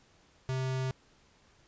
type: tone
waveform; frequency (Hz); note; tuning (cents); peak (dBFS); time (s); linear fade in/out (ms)
square; 130.8; C3; 0; -31; 0.49-0.91; 0
effects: pink hiss -64 dBFS RMS until 1.67 s + resampled to 16000 Hz